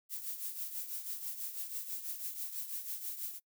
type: noise with tremolo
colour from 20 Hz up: violet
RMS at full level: -38 dBFS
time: 0.09-3.4 s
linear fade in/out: 50 ms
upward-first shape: triangle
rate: 6.1 Hz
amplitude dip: 70%
effects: noise-tail reverb RT60 0.1 s tail -23 dB re dry